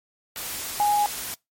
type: tone in noise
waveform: sine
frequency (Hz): 828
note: G#5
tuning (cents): -5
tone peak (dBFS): -18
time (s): 0.8-1.06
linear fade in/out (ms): 0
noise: white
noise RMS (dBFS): -32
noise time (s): 0.36-1.34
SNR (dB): +11
effects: noise-tail reverb RT60 0.2 s tail -24 dB re dry + MP3 64 kbps